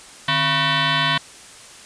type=tone with frequency modulation; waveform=sine; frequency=984 Hz; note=B5; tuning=7 cents flat; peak=-16 dBFS; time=0.28-1.18 s; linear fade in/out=5 ms; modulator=416 Hz; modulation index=6.9; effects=white hiss -42 dBFS RMS until 1.85 s + resampled to 22050 Hz